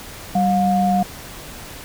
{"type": "tone pair together", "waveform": "sine", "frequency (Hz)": [192.31, 714], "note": ["G3", "F5"], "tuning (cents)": [-33, 38], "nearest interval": "octave + major seventh", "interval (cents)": 2271, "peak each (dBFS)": -17, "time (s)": [0.35, 1.03], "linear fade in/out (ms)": 5, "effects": ["pink hiss -36 dBFS RMS until 1.84 s"]}